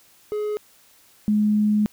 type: tone pair in turn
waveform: triangle / sine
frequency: 421.1 / 210.6 Hz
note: G#4 / G#3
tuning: +24 / +24 cents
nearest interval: octave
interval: 1200 cents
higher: first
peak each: -21 / -16 dBFS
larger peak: second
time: 0.32-0.57 / 1.28-1.86 s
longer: second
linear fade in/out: 0 ms
effects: white hiss -55 dBFS RMS until 1.92 s